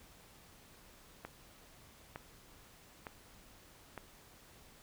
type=click train; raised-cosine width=0.5 ms; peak=-28 dBFS; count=4; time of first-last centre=1.25-3.977 s; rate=1.1 Hz; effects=pink hiss -60 dBFS RMS until 4.82 s